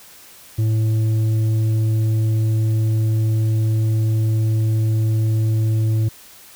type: tone with tanh clipping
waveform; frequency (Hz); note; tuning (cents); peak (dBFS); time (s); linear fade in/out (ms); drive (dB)
sine; 110; A2; 0; -16; 0.58-6.09; 10; 6
effects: white hiss -44 dBFS RMS until 6.55 s